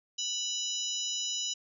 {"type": "harmonic tone with a mistuned harmonic", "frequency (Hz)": 984, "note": "B5", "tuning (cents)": -7, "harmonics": [3, 4, 5, 6, 7], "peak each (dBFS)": [-35, -39, -40, -38, -38], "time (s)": [0.18, 1.54], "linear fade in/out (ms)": 10, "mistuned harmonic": 5, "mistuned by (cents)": 72, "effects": []}